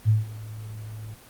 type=tone with ADSR envelope; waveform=sine; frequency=108.3 Hz; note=A2; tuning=27 cents flat; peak=-14 dBFS; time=0.05-1.15 s; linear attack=39 ms; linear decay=160 ms; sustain=-20 dB; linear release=15 ms; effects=pink hiss -49 dBFS RMS until 1.29 s + Opus 24 kbps